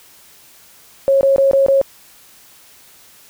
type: tone bursts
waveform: sine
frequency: 546 Hz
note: C#5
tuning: 26 cents flat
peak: -9 dBFS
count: 5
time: 1.08-1.814 s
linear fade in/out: 0 ms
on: 130 ms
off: 21 ms
effects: white hiss -46 dBFS RMS until 3.29 s